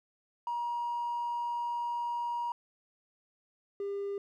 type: tone pair in turn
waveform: triangle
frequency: 952 / 400.3 Hz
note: A#5 / G4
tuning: +36 / +36 cents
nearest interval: octave + minor third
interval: 1500 cents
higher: first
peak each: -28 / -30 dBFS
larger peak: first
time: 0.47-2.52 / 3.8-4.18 s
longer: first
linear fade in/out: 2 ms
effects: tanh soft clip ceiling -28 dBFS